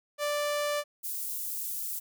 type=tone; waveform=sawtooth; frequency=587.3 Hz; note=D5; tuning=in tune; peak=-24 dBFS; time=0.18-0.84 s; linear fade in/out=50 ms
type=high-pass noise; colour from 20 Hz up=white; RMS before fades=-35 dBFS; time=1.03-2 s; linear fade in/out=20 ms; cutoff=10000 Hz; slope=12 dB/octave
effects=none